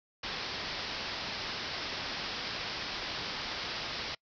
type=low-pass noise; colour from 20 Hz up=white; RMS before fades=-38 dBFS; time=0.23-4.15 s; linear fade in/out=5 ms; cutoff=5400 Hz; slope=96 dB/octave; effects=noise-tail reverb RT60 0.1 s tail -26 dB re dry